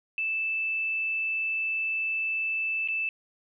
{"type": "tone with dropouts", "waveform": "sine", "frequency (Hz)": 2637, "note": "E7", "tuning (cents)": 0, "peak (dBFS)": -26, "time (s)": [0.18, 3.09], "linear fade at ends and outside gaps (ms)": 1, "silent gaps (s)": [2.876, 2.885], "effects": []}